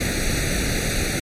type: noise with comb filter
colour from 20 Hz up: pink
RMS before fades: -22 dBFS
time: 0-1.2 s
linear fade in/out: 10 ms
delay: 0.48 ms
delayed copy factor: +0.95
effects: low-pass 11000 Hz 12 dB/octave + MP3 64 kbps

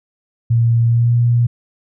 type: tone with pitch glide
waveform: sine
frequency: 116.54 to 119.4 Hz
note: A#2 to A#2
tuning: 0 to +42 cents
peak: -10 dBFS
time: 0.5-1.47 s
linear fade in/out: 10 ms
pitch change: +42 cents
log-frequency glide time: 0.87-1.13 s
effects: none

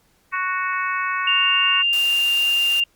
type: harmonic tone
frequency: 370 Hz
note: F#4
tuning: in tune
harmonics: 3 / 4 / 5 / 6 / 7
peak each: -24 / -26 / -28 / -30 / -31 dBFS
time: 0.32-1.83 s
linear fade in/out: 20 ms
type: tone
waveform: sine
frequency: 2794 Hz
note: F7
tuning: in tune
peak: -16 dBFS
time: 1.27-2.84 s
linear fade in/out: 5 ms
type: high-pass noise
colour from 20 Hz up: white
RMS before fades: -33 dBFS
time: 1.93-2.8 s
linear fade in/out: 0 ms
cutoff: 500 Hz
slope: 12 dB/octave
effects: pink hiss -61 dBFS RMS until 2.95 s + Opus 48 kbps

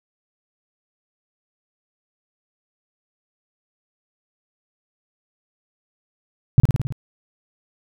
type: tone with echo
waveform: sine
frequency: 130.81 Hz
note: C3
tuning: in tune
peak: -6 dBFS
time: 6.58-6.6 s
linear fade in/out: 0 ms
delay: 54 ms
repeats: 6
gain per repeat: -3 dB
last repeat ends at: 6.924 s
effects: none

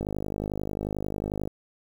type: click train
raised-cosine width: 2 ms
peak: -17 dBFS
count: 76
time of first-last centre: 0.01-1.475 s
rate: 51.2 Hz
effects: 8-bit

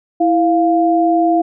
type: tone pair together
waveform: sine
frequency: 329.6 / 698.9 Hz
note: E4 / F5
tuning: 0 / +1 cents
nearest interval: octave + minor second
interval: 1301 cents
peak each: -13 dBFS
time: 0.2-1.42 s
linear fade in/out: 10 ms
effects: none

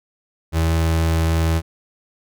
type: tone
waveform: 35% pulse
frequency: 81.5 Hz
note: E2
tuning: 19 cents flat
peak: -14 dBFS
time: 0.52-1.62 s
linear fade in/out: 50 ms
effects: none

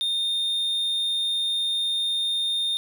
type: tone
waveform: triangle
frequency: 3648 Hz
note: A#7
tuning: 38 cents flat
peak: -21 dBFS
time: 0.01-2.77 s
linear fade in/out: 0 ms
effects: none

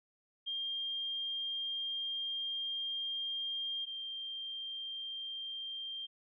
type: tone pair in turn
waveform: sine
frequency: 3204 / 3178 Hz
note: G7 / G7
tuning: +37 / +23 cents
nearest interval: unison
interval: 14 cents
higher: first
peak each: -35 / -39 dBFS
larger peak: first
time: 0.46-3.86 / 3.86-6.07 s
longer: first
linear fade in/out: 20 ms
effects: none

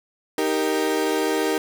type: chord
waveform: 35% pulse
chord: Eb major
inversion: none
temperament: equal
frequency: 311.1 / 392 / 466.2 Hz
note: Eb4 / G4 / Bb4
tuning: 0 / 0 / 0 cents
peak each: -23 dBFS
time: 0.38-1.58 s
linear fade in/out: 2 ms
effects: none

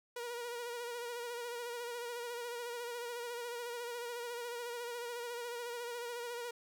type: tone with vibrato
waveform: sawtooth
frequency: 477.9 Hz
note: A#4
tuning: 43 cents sharp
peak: -36 dBFS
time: 0.16-6.51 s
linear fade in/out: 5 ms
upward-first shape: sine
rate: 14 Hz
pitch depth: 39 cents each way
effects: none

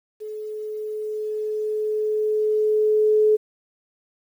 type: tone with level ramp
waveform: sine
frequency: 428.2 Hz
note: A4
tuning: 47 cents flat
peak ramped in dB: -30 to -13 dBFS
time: 0.2-3.37 s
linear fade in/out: 20 ms
effects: 9-bit

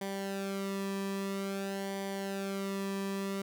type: tone with flanger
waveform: sawtooth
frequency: 196 Hz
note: G3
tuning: in tune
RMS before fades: -36 dBFS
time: 0.01-3.42 s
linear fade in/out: 5 ms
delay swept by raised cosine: 0.75 to 1.4 ms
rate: 0.5 Hz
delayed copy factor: -0.7
effects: none

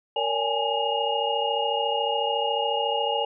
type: tone cluster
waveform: sine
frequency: 463.3 / 567 / 812 / 846 / 2853 Hz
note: A#4 / C#5 / G#5 / G#5 / F7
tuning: -11 / +39 / -39 / +32 / +36 cents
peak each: -29 dBFS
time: 0.16-3.25 s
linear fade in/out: 5 ms
effects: none

